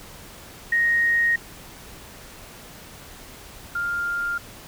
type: tone pair in turn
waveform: sine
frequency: 1869 / 1400.2 Hz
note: A#6 / F6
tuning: +4 / +4 cents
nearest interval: perfect fourth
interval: 500 cents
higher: first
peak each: -17 / -23 dBFS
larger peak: first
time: 0.72-1.36 / 3.75-4.38 s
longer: first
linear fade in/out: 5 ms
effects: pink hiss -43 dBFS RMS until 4.67 s